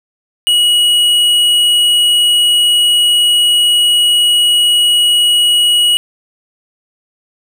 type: tone with hard clipping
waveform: sine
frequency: 2911 Hz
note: F#7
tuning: 29 cents flat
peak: -9 dBFS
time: 0.47-5.97 s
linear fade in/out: 0 ms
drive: 8 dB
effects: none